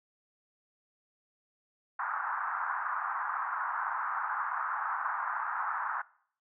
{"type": "band-pass noise", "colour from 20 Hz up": "white", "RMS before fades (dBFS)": -34, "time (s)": [1.99, 6.02], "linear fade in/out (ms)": 5, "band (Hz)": [860, 1500], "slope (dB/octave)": 48, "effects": ["noise-tail reverb RT60 0.6 s tail -22 dB re dry"]}